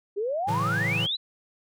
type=exponential sweep; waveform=sine; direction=up; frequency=386.7 to 4100 Hz; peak=-25 dBFS; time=0.16-1.17 s; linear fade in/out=20 ms
type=chord; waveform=square; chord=F# minor seventh; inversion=first; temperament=equal; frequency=110 / 138.59 / 164.81 / 185 Hz; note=A2 / C#3 / E3 / F#3; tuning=0 / 0 / 0 / 0 cents; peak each=-31 / -35 / -32 / -37 dBFS; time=0.47-1.07 s; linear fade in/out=20 ms
effects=none